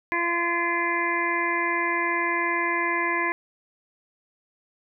harmonic tone, 342.6 Hz, F4, 33 cents flat, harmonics 1 / 2 / 3 / 5 / 6 / 7, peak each -30 / -35 / -27 / -29 / -27 / -35 dBFS, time 0.12-3.32 s, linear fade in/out 0 ms, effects none

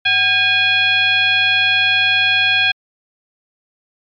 sine tone with frequency modulation, 2475 Hz, D#7, 10 cents flat, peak -11 dBFS, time 0.05-2.72 s, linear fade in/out 10 ms, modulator 860 Hz, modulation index 1.3, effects MP3 96 kbps

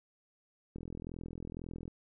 click train, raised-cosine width 3 ms, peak -30 dBFS, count 48, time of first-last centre 0.76-1.879 s, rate 42 Hz, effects none

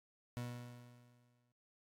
30% pulse tone with exponential decay, 121.5 Hz, B2, 28 cents flat, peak -37 dBFS, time 0.37-1.52 s, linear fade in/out 0 ms, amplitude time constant 250 ms, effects noise-tail reverb RT60 0.3 s tail -24 dB re dry + AAC 64 kbps

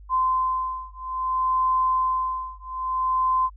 sine beating tone pair, 1033 / 1033.6 Hz, C6 / C6, -22 / -21 cents, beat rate 0.6 Hz, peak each -24 dBFS, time 0.09-3.5 s, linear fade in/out 50 ms, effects added 50 Hz sine -42 dBFS peak until 3.56 s

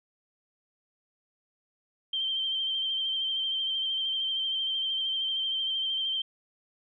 sine tone with vibrato, 3136 Hz, G7, in tune, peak -27 dBFS, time 2.13-6.22 s, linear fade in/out 5 ms, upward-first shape sine, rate 13 Hz, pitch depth 29 cents each way, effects none

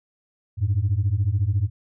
sine beating tone pair, 92.5 / 106.5 Hz, F#2 / G#2, 0 / +44 cents, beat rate 14 Hz, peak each -21 / -20 dBFS, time 0.57-1.7 s, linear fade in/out 50 ms, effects tanh soft clip ceiling -14 dBFS

